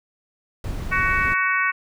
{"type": "noise", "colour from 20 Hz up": "brown", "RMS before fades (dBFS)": -28, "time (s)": [0.64, 1.34], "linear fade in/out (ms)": 2}
{"type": "harmonic tone", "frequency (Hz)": 374, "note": "F#4", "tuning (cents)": 19, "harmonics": [3, 4, 5, 6, 7], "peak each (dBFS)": [-24, -23, -24, -25, -30], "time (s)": [0.91, 1.72], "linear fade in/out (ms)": 20}
{"effects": []}